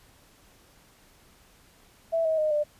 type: tone with pitch steps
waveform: sine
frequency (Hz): 659.3 / 637.2 / 615.9 / 595.2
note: E5 / D#5 / D#5 / D5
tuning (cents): 0 / +41 / -18 / +23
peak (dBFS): -22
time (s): 2.12-2.64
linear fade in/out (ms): 20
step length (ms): 130
effects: pink hiss -58 dBFS RMS until 2.79 s + resampled to 32000 Hz